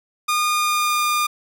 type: tone with pitch glide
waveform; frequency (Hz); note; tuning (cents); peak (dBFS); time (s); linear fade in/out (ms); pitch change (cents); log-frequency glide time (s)
sawtooth; 1219 to 1208.5; D#6 to D6; -36 to +49; -14; 0.28-1.27; 10; -15; 0.49-1.11
effects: none